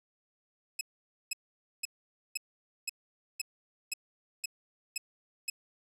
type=tone bursts; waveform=15% pulse; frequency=2576 Hz; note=E7; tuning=41 cents flat; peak=-24 dBFS; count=10; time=0.79-5.5 s; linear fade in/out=5 ms; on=21 ms; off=500 ms; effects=none